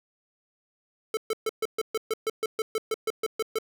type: tone bursts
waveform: square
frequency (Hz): 440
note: A4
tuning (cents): 0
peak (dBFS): -25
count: 16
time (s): 1.14-3.586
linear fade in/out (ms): 2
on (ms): 31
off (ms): 130
effects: none